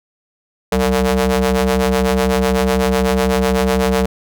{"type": "ring-modulated tone", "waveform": "sawtooth", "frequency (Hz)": 130, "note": "C3", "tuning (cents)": -11, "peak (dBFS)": -6, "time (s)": [0.72, 4.06], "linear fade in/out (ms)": 5, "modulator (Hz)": 321, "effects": []}